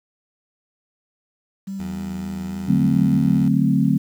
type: tone with vibrato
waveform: sine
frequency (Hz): 191.7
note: G3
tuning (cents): -38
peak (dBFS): -26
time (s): 1.67-3.35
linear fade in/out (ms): 10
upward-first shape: sine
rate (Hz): 3.6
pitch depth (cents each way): 34
type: tone with pitch glide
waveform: 15% pulse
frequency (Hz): 82.3 to 83.55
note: E2 to E2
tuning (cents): -2 to +24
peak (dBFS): -27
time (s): 1.79-3.49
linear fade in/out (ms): 10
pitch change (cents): +26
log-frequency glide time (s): 2.36-2.58
type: chord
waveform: sine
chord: D dominant seventh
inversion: none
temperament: equal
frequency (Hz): 146.83 / 185 / 220 / 261.6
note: D3 / F#3 / A3 / C4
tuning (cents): 0 / 0 / 0 / 0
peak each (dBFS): -20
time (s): 2.68-3.98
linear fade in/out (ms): 10
effects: 8-bit